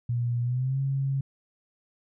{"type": "tone with pitch glide", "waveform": "sine", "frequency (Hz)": [120, 136.26], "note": ["B2", "C#3"], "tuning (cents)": [-49, -29], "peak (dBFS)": -24, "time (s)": [0.09, 1.21], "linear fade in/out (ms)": 5, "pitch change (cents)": 220, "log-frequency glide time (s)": [0.42, 0.79], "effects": []}